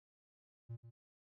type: tone with echo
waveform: triangle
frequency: 116.54 Hz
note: A#2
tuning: in tune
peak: -40 dBFS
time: 0.69-0.77 s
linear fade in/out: 20 ms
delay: 140 ms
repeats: 1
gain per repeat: -10 dB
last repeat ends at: 0.91 s
effects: none